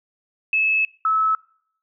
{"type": "tone pair in turn", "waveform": "sine", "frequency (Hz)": [2599, 1299.5], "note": ["E7", "E6"], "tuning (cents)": [-25, -25], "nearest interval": "octave", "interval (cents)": 1200, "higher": "first", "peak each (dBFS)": -16, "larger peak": "neither", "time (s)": [[0.53, 0.85], [1.05, 1.35]], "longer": "first", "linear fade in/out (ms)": 2, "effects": ["noise-tail reverb RT60 0.7 s tail -25 dB re dry"]}